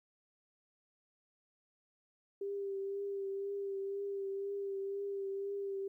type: tone with vibrato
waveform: sine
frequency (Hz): 395.6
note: G4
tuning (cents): +16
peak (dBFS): -36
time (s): 2.41-5.88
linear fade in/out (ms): 5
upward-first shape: triangle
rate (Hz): 2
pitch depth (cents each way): 28
effects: 13-bit